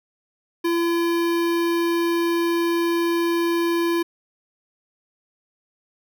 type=tone with notch filter; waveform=square; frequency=339.3 Hz; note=F4; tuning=50 cents flat; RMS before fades=-21 dBFS; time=0.64-4.03 s; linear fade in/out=10 ms; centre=7300 Hz; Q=1.3; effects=none